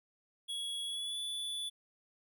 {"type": "tone with pitch glide", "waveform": "square", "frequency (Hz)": [3345, 3459], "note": ["G#7", "A7"], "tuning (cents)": [12, -30], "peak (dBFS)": -37, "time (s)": [0.48, 1.7], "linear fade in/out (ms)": 20, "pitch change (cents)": 58, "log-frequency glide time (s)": [0.85, 1.19], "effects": []}